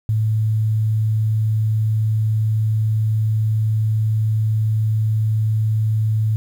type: tone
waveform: sine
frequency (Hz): 109.1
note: A2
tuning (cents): -14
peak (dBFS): -15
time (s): 0.09-6.36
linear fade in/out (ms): 0
effects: 8-bit